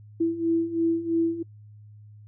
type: beating tone pair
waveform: sine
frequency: 329.6 / 332.6 Hz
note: E4 / E4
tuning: 0 / +16 cents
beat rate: 3 Hz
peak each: -27 / -23 dBFS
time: 0.2-1.43 s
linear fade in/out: 10 ms
effects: noise-tail reverb RT60 0.1 s tail -24 dB re dry + added 105 Hz sine -45 dBFS peak until 2.27 s